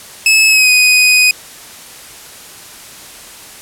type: tone with pitch glide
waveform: sawtooth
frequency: 2595 to 2496 Hz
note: E7 to D#7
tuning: -28 to +5 cents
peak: -3 dBFS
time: 0.26-1.31 s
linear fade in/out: 2 ms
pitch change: -67 cents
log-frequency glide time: 0.48-0.7 s
effects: white hiss -34 dBFS RMS until 3.61 s + low-pass 12000 Hz 12 dB/octave